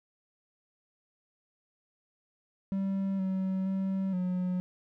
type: tone with pitch steps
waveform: triangle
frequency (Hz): 194.2 / 189.4 / 191.9 / 181.7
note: G3 / F#3 / G3 / F#3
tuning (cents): -16 / +41 / -37 / -31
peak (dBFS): -26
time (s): 2.72-4.6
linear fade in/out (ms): 0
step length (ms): 470
effects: none